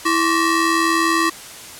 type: ring-modulated tone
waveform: 25% pulse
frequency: 740 Hz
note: F#5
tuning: in tune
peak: -8 dBFS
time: 0.05-1.3 s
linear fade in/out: 10 ms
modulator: 410 Hz
effects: white hiss -36 dBFS RMS until 1.79 s + low-pass 11000 Hz 12 dB/octave